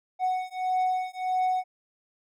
triangle beating tone pair, 740 / 741.6 Hz, F#5 / F#5, 0 / +4 cents, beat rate 1.6 Hz, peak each -26 dBFS, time 0.19-1.64 s, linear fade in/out 50 ms, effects none

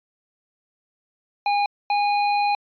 square tone pair in turn, 816 / 820.1 Hz, G#5 / G#5, -31 / -22 cents, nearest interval unison, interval 9 cents, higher second, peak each -19 dBFS, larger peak neither, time 1.46-1.66 / 1.9-2.55 s, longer second, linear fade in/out 2 ms, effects resampled to 11025 Hz

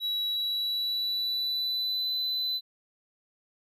triangle tone with pitch glide, 3900 to 4012 Hz, B7 to B7, -23 to +26 cents, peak -26 dBFS, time 0-2.61 s, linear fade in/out 50 ms, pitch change +49 cents, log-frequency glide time 0.29-2.11 s, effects none

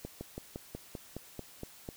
slowing click train, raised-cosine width 2 ms, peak -26 dBFS, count 10, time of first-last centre 0.05-1.889 s, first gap 160 ms, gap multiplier 1.06, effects white hiss -55 dBFS RMS until 1.96 s

